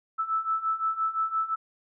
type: beating tone pair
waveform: sine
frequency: 1311 / 1316.8 Hz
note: E6 / E6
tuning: -10 / -2 cents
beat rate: 5.8 Hz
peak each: -30 / -27 dBFS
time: 0.18-1.56 s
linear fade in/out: 20 ms
effects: none